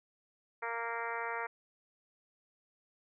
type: harmonic tone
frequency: 231.9 Hz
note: A#3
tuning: 9 cents flat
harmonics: 2 / 3 / 4 / 5 / 6 / 7 / 8 / 9 / 10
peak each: -43 / -45 / -40 / -45 / -42 / -47 / -44 / -46 / -49 dBFS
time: 0.62-1.47 s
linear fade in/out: 10 ms
effects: none